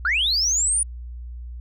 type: linear sweep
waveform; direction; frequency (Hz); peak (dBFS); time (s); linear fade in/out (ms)
sine; up; 1333 to 9660; -17; 0.05-0.83; 2
effects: tanh soft clip ceiling -14 dBFS + added 60 Hz sine -32 dBFS peak until 1.6 s